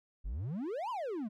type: exponential two-way sweep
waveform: triangle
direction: up then down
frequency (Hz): 41.2 to 1046.5 to 198.1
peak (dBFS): -33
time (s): 0.24-1.29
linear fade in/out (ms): 20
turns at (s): 0.9
effects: none